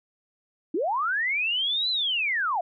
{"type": "linear two-way sweep", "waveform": "sine", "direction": "up then down", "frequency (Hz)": [278.7, 4089, 648], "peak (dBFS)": -23, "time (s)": [0.74, 2.61], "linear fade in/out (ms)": 5, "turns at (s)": 1.9, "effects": []}